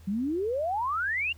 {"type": "exponential sweep", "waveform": "sine", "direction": "up", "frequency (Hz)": [185, 2875], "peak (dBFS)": -26, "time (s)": [0.07, 1.33], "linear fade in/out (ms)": 10, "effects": ["added 81 Hz sine -48 dBFS peak until 1.37 s", "pink hiss -60 dBFS RMS until 1.37 s"]}